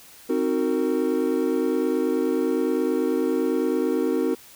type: chord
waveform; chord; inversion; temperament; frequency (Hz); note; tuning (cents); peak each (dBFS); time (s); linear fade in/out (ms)
triangle; C half-diminished seventh; none; equal with one note detuned; 261.6 / 311.1 / 370 / 459.5; C4 / Eb4 / Gb4 / Bb4; 0 / 0 / 0 / -25; -24; 0.29-4.35; 10
effects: white hiss -48 dBFS RMS until 4.55 s